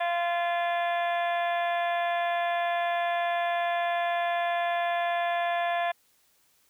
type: harmonic tone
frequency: 345.4 Hz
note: F4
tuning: 19 cents flat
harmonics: 2 / 3 / 4 / 5 / 6 / 7 / 8 / 9 / 10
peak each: -26 / -35 / -44 / -34 / -41 / -40 / -48 / -51 / -43 dBFS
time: 0-5.92 s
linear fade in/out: 10 ms
effects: white hiss -66 dBFS RMS until 6.69 s